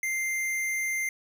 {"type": "tone with hard clipping", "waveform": "sine", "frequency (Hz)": 2093, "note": "C7", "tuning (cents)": 0, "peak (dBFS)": -28, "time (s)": [0.03, 1.09], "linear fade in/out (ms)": 2, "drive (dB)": 18, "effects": []}